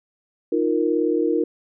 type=chord; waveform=sine; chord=Eb suspended second; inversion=none; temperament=equal; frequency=311.1 / 349.2 / 466.2 Hz; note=Eb4 / F4 / Bb4; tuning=0 / 0 / 0 cents; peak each=-22 dBFS; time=0.52-1.44 s; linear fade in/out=5 ms; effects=none